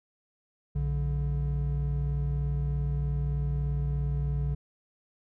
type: tone pair together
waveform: triangle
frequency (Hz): 60.4 / 143.66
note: B1 / D3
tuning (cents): -38 / -38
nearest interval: octave + minor third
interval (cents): 1500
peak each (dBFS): -27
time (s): 0.75-4.55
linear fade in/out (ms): 10
effects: none